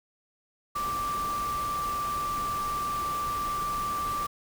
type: tone in noise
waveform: sine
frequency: 1173 Hz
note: D6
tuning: 2 cents flat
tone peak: -28 dBFS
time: 0.75-4.27 s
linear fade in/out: 10 ms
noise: pink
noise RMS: -39 dBFS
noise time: 0.75-4.27 s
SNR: +8 dB
effects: none